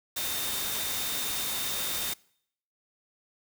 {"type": "tone in noise", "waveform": "sine", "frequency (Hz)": 3649, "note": "A#7", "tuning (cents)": -38, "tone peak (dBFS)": -37, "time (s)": [0.16, 2.14], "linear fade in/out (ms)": 10, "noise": "white", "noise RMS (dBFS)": -32, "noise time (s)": [0.16, 2.14], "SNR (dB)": -8, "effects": ["noise-tail reverb RT60 0.7 s tail -25 dB re dry"]}